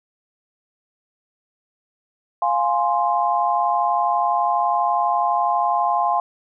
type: chord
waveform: sine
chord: F minor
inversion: none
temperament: equal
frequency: 698.5 / 830.6 / 1046.5 Hz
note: F5 / Ab5 / C6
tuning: 0 / 0 / 0 cents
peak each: -21 dBFS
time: 2.42-6.2 s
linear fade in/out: 2 ms
effects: none